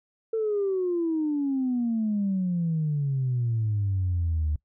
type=exponential sweep; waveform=sine; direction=down; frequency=452.4 to 73.9 Hz; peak=-22 dBFS; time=0.33-4.56 s; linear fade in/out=5 ms; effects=noise-tail reverb RT60 0.1 s tail -23 dB re dry + tanh soft clip ceiling -19 dBFS